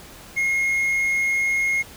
triangle tone, 2151 Hz, C7, 47 cents sharp, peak -17 dBFS, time 0.36-1.83 s, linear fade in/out 20 ms, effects pink hiss -43 dBFS RMS until 1.96 s

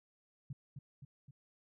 sine tone with echo, 137.2 Hz, C#3, 17 cents flat, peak -40 dBFS, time 0.5-0.53 s, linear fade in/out 5 ms, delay 260 ms, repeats 3, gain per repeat -4 dB, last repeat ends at 1.31 s, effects none

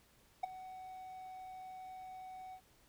triangle tone with ADSR envelope, 748 Hz, F#5, 19 cents sharp, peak -28 dBFS, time 0.43-2.61 s, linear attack 9 ms, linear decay 11 ms, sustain -17 dB, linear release 73 ms, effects pink hiss -68 dBFS RMS until 2.88 s

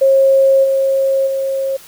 sine tone with level steps, 540 Hz, C#5, 45 cents flat, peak -7 / -11 / -15 dBFS, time 0.01-1.77 s, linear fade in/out 10 ms, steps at 0.63 / 1.26 s, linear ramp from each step 20 ms, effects white hiss -40 dBFS RMS until 1.87 s

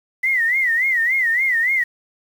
sine tone with vibrato, 1975.5 Hz, B6, in tune, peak -15 dBFS, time 0.23-1.84 s, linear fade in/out 10 ms, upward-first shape sine, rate 3.5 Hz, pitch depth 150 cents each way, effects 7-bit

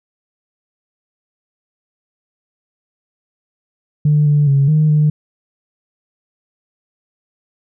sine tone with pitch steps, 149.3 / 147 / 138.9 / 153.9 / 151 Hz, D3 / D3 / C#3 / D#3 / D3, +29 / +2 / +4 / -19 / +48 cents, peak -8 dBFS, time 4.05-5.1 s, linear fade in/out 5 ms, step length 210 ms, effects tanh soft clip ceiling -5 dBFS

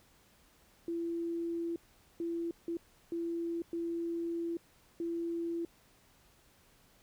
sine tone bursts at uneven times, 337.1 Hz, E4, 39 cents sharp, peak -33 dBFS, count 6, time 0.88-1.76 / 2.2-2.51 / 2.68-2.77 / 3.12-3.62 / 3.73-4.57 / 5-5.65 s, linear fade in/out 2 ms, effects pink hiss -65 dBFS RMS until 7.02 s

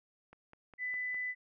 click train, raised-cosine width 0.5 ms, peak -39 dBFS, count 5, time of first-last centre 0.33-1.145 s, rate 4.91 Hz
sine tone, 1998 Hz, B6, 20 cents sharp, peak -34 dBFS, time 0.78-1.35 s, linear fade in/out 50 ms
effects none

